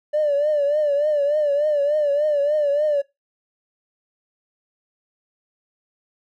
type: tone with vibrato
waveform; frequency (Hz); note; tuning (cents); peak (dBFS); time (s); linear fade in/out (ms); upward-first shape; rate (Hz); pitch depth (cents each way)
triangle; 587.3; D5; 0; -13; 0.13-3.02; 20; triangle; 3.4; 90
effects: noise-tail reverb RT60 0.2 s tail -24 dB re dry + tanh soft clip ceiling -14 dBFS